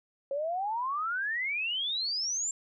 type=exponential sweep; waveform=sine; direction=up; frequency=540 to 7459 Hz; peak=-29 dBFS; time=0.31-2.51 s; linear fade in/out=2 ms; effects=none